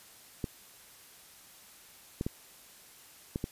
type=clicks; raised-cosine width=3 ms; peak=-19 dBFS; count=5; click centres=0.442 / 2.211 / 2.265 / 3.359 / 3.441 s; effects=white hiss -55 dBFS RMS until 3.51 s + resampled to 32000 Hz